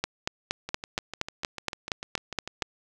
two click trains, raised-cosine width 0.2 ms, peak -18 / -9 dBFS, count 14 / 12, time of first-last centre 0.69-2.625 / 0.04-2.622 s, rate 6.72 / 4.26 Hz, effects none

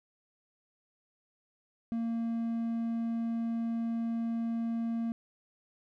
triangle tone, 230 Hz, A#3, 23 cents flat, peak -28 dBFS, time 1.92-5.12 s, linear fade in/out 0 ms, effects none

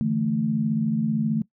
sine chord, D suspended second, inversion none, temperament just, 146.83 / 165.19 / 220.2 Hz, D3 / E3 / A3, 0 / +4 / +2 cents, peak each -28 / -28 / -22 dBFS, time 0.01-1.42 s, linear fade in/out 0 ms, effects noise-tail reverb RT60 0.1 s tail -20 dB re dry

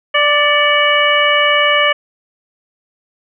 harmonic tone with a mistuned harmonic, 587.3 Hz, D5, in tune, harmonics 1 / 2 / 3 / 4 / 5, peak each -16 / -16 / -16 / -16 / -16 dBFS, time 0.14-1.93 s, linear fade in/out 10 ms, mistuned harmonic 4, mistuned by -60 cents, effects none

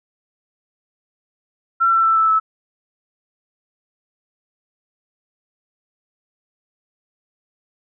sine tone with pitch steps, 1354 / 1341.5 / 1329.2 / 1317 / 1304.9 Hz, E6 / E6 / E6 / E6 / E6, +46 / +30 / +14 / -2 / -18 cents, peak -12 dBFS, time 1.8-2.4 s, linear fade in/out 20 ms, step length 120 ms, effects none

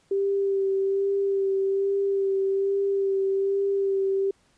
sine tone with vibrato, 392 Hz, G4, in tune, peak -21 dBFS, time 0.11-4.31 s, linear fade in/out 5 ms, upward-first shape sine, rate 1.2 Hz, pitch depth 19 cents each way, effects pink hiss -64 dBFS RMS until 4.57 s + resampled to 22050 Hz

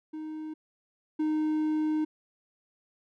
triangle tone pair in turn, 311.1 / 308.8 Hz, D#4 / D#4, 0 / -13 cents, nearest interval unison, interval 13 cents, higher first, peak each -33 / -23 dBFS, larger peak second, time 0.13-0.54 / 1.19-2.05 s, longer second, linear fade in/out 10 ms, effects none

